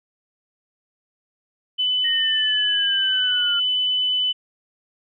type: tone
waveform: sine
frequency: 3003 Hz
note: F#7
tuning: 25 cents sharp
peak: -18 dBFS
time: 1.78-4.33 s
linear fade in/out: 20 ms
type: linear sweep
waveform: sine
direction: down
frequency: 1876 to 1396.9 Hz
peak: -25 dBFS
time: 2.04-3.6 s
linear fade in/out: 10 ms
effects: none